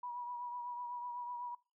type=tone with vibrato; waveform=sine; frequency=970 Hz; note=B5; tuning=31 cents flat; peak=-40 dBFS; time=0.03-1.55 s; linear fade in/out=5 ms; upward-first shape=triangle; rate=8 Hz; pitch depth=36 cents each way; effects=noise-tail reverb RT60 0.3 s tail -21 dB re dry